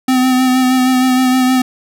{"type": "tone with vibrato", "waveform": "square", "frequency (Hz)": 256.2, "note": "C4", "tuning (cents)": -36, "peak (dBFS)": -10, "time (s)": [0.08, 1.62], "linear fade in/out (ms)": 5, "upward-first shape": "sine", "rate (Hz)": 6.4, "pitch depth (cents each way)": 23, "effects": []}